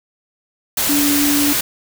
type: tone in noise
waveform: sine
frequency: 288.3 Hz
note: D4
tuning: 32 cents flat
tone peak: -15 dBFS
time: 0.89-1.53 s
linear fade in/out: 5 ms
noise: white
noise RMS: -18 dBFS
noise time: 0.77-1.61 s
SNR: 0 dB
effects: none